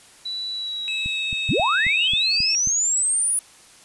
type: tone with pitch glide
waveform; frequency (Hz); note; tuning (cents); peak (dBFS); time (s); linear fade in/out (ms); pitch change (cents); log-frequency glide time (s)
sine; 3951 to 3740; B7 to A#7; 0 to +5; -26; 0.25-2.08; 10; -95; 0.51-1.32
type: tone with vibrato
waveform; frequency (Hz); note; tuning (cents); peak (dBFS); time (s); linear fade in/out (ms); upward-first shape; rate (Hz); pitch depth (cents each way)
triangle; 2596; E7; -27; -24; 0.88-2.55; 0; triangle; 16; 10
type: click train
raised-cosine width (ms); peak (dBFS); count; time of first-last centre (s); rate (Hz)
5; -21; 7; 1.06-2.673; 3.72
type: linear sweep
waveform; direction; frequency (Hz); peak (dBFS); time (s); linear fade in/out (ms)
sine; up; 82.2 to 9956; -18; 1.49-3.39; 0
effects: white hiss -49 dBFS RMS until 3.84 s + resampled to 24000 Hz